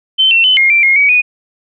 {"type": "tone with pitch steps", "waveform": "sine", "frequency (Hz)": [3080, 2705, 3031, 2137, 2352, 2146, 2266, 2473], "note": ["G7", "E7", "F#7", "C7", "D7", "C7", "C#7", "D#7"], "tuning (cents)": [-31, 44, 41, 36, 2, 43, 37, -11], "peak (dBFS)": -6, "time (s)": [0.18, 1.22], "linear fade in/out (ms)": 20, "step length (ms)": 130, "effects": []}